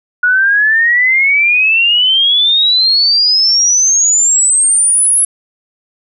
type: exponential sweep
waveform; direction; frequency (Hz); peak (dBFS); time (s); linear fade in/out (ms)
sine; up; 1450 to 10900; -7; 0.23-5.25; 5
effects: none